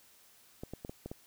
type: clicks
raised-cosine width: 2 ms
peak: -27 dBFS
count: 6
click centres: 0.635 / 0.736 / 0.849 / 0.895 / 1.06 / 1.115 s
effects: white hiss -62 dBFS RMS until 1.26 s